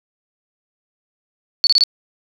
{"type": "tone bursts", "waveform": "sine", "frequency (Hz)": 4457, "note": "C#8", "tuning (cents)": 9, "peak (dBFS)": -9, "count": 4, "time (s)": [1.64, 1.837], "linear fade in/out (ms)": 0, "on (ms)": 29, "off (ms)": 27, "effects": []}